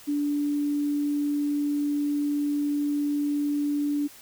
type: tone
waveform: sine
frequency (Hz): 290.9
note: D4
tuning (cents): -16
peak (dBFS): -23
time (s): 0.07-4.08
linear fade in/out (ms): 20
effects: white hiss -49 dBFS RMS until 4.21 s